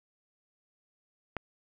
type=click; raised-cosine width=0.5 ms; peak=-18 dBFS; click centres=1.367 s; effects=none